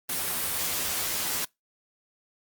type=noise with comb filter; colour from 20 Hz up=white; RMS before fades=-29 dBFS; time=0.09-1.45 s; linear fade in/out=5 ms; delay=12 ms; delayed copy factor=+0.6; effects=noise-tail reverb RT60 0.2 s tail -26 dB re dry + Opus 32 kbps